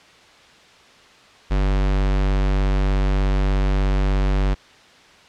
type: tone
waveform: square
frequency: 48.35 Hz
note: G1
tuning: 23 cents flat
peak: -17 dBFS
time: 1.5-4.55 s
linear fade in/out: 20 ms
effects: white hiss -48 dBFS RMS until 5.28 s + low-pass 4000 Hz 12 dB/octave